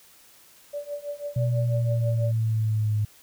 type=tone with tremolo; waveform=sine; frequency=580 Hz; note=D5; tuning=22 cents flat; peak=-27 dBFS; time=0.73-2.32 s; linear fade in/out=10 ms; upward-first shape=triangle; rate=6.1 Hz; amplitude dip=95%
type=exponential sweep; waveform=sine; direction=down; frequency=123.47 to 105.3 Hz; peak=-21 dBFS; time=1.36-3.05 s; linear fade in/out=5 ms
effects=white hiss -54 dBFS RMS until 3.22 s